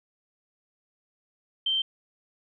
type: tone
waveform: sine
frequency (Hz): 3128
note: G7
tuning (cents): -4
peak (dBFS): -23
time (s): 1.66-1.82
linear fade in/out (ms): 5
effects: none